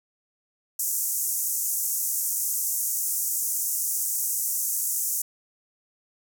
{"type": "band-pass noise", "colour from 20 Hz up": "white", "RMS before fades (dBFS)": -27, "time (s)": [0.79, 5.22], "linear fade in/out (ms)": 5, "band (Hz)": [6100, 16000], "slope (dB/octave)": 48, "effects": []}